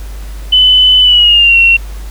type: tone with pitch glide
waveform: sine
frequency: 3012 to 2730 Hz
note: F#7 to F7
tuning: +30 to -40 cents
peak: -3 dBFS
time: 0.52-1.77 s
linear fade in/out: 10 ms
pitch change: -170 cents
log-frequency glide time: 1.01-1.57 s
effects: added 50 Hz sine -21 dBFS peak until 2.1 s + pink hiss -36 dBFS RMS until 2.1 s